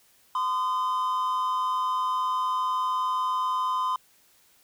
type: tone pair together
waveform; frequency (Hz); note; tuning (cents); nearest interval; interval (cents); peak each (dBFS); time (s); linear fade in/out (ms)
triangle; 1024 / 1223.7; C6 / D#6; -38 / -29; minor third; 309; -23 / -29; 0.35-3.96; 2
effects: white hiss -61 dBFS RMS until 4.63 s